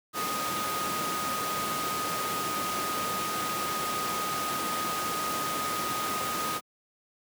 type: tone in noise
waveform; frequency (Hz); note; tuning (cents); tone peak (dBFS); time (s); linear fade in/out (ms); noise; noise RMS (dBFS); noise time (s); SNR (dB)
sine; 1244.5; D#6; 0; -31; 0.13-6.61; 50; pink; -32; 0.13-6.61; -2
effects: high-pass 200 Hz 12 dB/octave